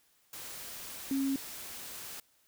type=tone in noise; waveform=sine; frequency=271.6 Hz; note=C#4; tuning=35 cents flat; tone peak=-28 dBFS; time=1.11-1.36 s; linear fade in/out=2 ms; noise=white; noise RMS=-44 dBFS; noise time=0.33-2.2 s; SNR=+13 dB; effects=white hiss -69 dBFS RMS until 2.47 s